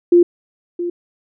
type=tone with echo; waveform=sine; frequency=348.4 Hz; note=F4; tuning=4 cents flat; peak=-6 dBFS; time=0.12-0.23 s; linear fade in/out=5 ms; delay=670 ms; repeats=1; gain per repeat=-13 dB; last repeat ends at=0.9 s; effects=none